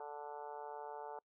harmonic tone, 146.83 Hz, D3, in tune, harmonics 3 / 4 / 5 / 6 / 7 / 8 / 9 / 10, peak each -50 / -53 / -51 / -48 / -61 / -59 / -62 / -63 dBFS, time 0-1.19 s, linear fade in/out 2 ms, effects noise-tail reverb RT60 0.1 s tail -26 dB re dry

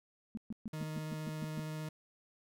sine tone bursts, 220 Hz, A3, in tune, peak -37 dBFS, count 9, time 0.35-1.597 s, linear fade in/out 0 ms, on 23 ms, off 130 ms
40% pulse tone with vibrato, 155.3 Hz, D#3, 3 cents flat, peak -38 dBFS, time 0.73-1.89 s, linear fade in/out 5 ms, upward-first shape triangle, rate 15 Hz, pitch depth 9 cents each way
effects none

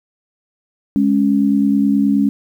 sine tone pair together, 207.7 / 277.2 Hz, G#3 / C#4, 0 / 0 cents, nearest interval perfect fourth, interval 500 cents, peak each -14 dBFS, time 0.96-2.29 s, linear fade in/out 0 ms, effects 8-bit

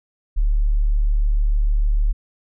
sine tone, 36.71 Hz, D1, in tune, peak -14 dBFS, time 0.36-2.13 s, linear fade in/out 20 ms, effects none

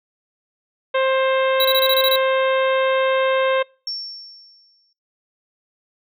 harmonic tone, 528 Hz, C5, 16 cents sharp, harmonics 1 / 2 / 3 / 4 / 5 / 6 / 7, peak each -17 / -23 / -27 / -29 / -31 / -33 / -34 dBFS, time 0.94-3.63 s, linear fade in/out 10 ms
square tone bursts, 3888 Hz, B7, 28 cents flat, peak -17 dBFS, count 8, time 1.6-2.159 s, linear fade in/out 2 ms, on 48 ms, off 25 ms
sine tone with exponential decay, 5450 Hz, F8, 43 cents flat, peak -22 dBFS, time 3.87-4.93 s, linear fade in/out 2 ms, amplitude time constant 230 ms
effects noise-tail reverb RT60 0.4 s tail -26 dB re dry

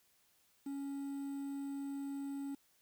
triangle tone with quantisation, 278.4 Hz, C#4, 8 cents sharp, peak -37 dBFS, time 0.66-2.55 s, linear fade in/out 5 ms, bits 10, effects white hiss -72 dBFS RMS until 2.81 s

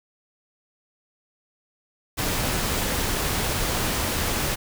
pink noise, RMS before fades -25 dBFS, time 2.17-4.56 s, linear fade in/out 20 ms, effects none

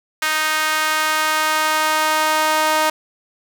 sawtooth tone with high-pass filter sweep, 310.8 Hz, D#4, 2 cents flat, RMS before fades -18 dBFS, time 0.22-2.9 s, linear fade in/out 5 ms, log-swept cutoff 1500 to 830 Hz, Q 1.6, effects none

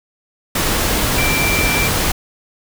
sine tone in noise, 2349 Hz, D7, in tune, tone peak -18 dBFS, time 1.18-1.88 s, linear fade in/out 5 ms, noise pink, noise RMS -17 dBFS, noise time 0.55-2.12 s, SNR -4 dB, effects none

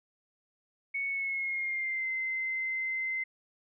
sine tone with pitch glide, 2217 to 2069 Hz, C#7 to C7, 0 to -20 cents, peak -30 dBFS, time 0.94-3.24 s, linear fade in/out 10 ms, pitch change -120 cents, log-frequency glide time 1.07-2.08 s, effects none

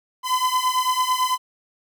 45% pulse beating tone pair, 1011 / 1020 Hz, B5 / C6, +40 / -44 cents, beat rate 9 Hz, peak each -22 dBFS, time 0.23-1.38 s, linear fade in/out 50 ms, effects none

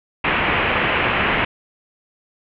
white low-pass noise, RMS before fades -19 dBFS, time 0.24-1.45 s, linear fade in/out 5 ms, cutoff 2800 Hz, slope 48 dB/octave, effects none

